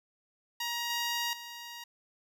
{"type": "tone with level steps", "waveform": "10% pulse", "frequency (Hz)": 946, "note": "A#5", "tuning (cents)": 25, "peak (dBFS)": [-24, -22, -34], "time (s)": [0.6, 1.84], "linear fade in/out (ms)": 5, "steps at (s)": [0.9, 1.33], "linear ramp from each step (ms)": 2, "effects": []}